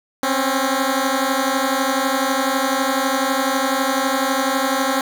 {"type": "beating tone pair", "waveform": "10% pulse", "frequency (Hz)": [261.6, 273.6], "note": ["C4", "C#4"], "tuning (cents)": [0, -23], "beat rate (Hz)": 12, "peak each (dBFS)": -12, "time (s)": [0.23, 5.01], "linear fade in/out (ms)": 2, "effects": []}